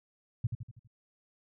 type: tone with echo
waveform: sine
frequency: 116.54 Hz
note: A#2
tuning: in tune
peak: -25 dBFS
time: 0.44-0.47 s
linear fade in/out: 5 ms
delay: 81 ms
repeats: 5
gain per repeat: -6 dB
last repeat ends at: 0.875 s
effects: none